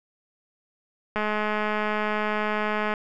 click train, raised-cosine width 0.5 ms, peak -12 dBFS, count 378, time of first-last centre 1.16-2.938 s, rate 212 Hz, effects none

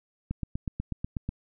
click train, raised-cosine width 5 ms, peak -18 dBFS, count 9, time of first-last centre 0.31-1.29 s, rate 8.16 Hz, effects none

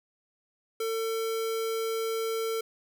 square tone, 450 Hz, A4, 39 cents sharp, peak -29 dBFS, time 0.8-2.61 s, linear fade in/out 5 ms, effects none

